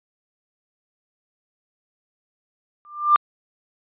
sine tone with exponential growth, 1191 Hz, D6, 24 cents sharp, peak -7 dBFS, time 2.85-3.16 s, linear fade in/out 0 ms, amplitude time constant 67 ms, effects tanh soft clip ceiling -3 dBFS + resampled to 8000 Hz

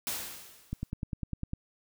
white noise with exponential decay, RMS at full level -32 dBFS, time 0.07-0.9 s, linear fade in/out 0 ms, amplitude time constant 180 ms
click train, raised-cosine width 5 ms, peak -21 dBFS, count 9, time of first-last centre 0.73-1.534 s, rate 9.95 Hz
effects none

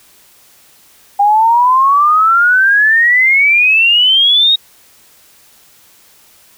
sine exponential sweep, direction up, 800 to 3795 Hz, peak -6 dBFS, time 1.19-4.56 s, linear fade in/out 10 ms, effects white hiss -46 dBFS RMS until 6.57 s

